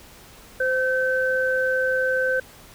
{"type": "tone pair together", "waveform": "sine", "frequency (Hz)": [518, 1538.9], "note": ["C5", "G6"], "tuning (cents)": [-17, -32], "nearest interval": "octave + perfect fifth", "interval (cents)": 1885, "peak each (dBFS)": [-22, -22], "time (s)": [0.6, 2.4], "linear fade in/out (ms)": 5, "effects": ["pink hiss -47 dBFS RMS until 2.74 s"]}